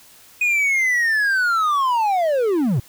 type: linear sweep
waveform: triangle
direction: down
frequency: 2489 to 103.6 Hz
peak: -14 dBFS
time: 0.41-2.8 s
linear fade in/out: 5 ms
effects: white hiss -48 dBFS RMS until 2.88 s